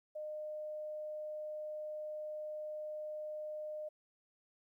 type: tone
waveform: sine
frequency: 610 Hz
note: D#5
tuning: 34 cents flat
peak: -40 dBFS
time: 0.15-3.89 s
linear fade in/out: 10 ms
effects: 13-bit